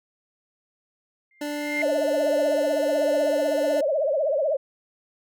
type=tone with exponential growth; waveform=sine; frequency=2100 Hz; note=C7; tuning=6 cents sharp; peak=-21 dBFS; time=1.31-1.82 s; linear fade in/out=2 ms; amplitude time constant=110 ms
type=tone; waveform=25% pulse; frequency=293.7 Hz; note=D4; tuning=in tune; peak=-24 dBFS; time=1.41-3.81 s; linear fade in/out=5 ms
type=tone with vibrato; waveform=sine; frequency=587.3 Hz; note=D5; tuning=in tune; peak=-20 dBFS; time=1.82-4.57 s; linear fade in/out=10 ms; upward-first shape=triangle; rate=16 Hz; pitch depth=210 cents each way
effects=none